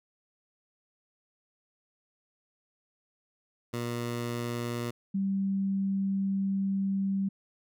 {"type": "tone pair in turn", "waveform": ["15% pulse", "sine"], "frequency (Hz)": [119.3, 194.98], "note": ["A#2", "G3"], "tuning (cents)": [41, -9], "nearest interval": "major sixth", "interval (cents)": 850, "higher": "second", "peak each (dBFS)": [-25, -26], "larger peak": "first", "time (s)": [[3.73, 4.91], [5.14, 7.29]], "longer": "second", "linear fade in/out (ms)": 10, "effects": []}